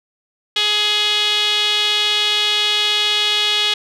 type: tone with band-pass filter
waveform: sawtooth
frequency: 419 Hz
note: G#4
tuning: 15 cents sharp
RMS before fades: -17 dBFS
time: 0.56-3.74 s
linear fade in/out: 5 ms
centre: 3400 Hz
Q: 4.8
effects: none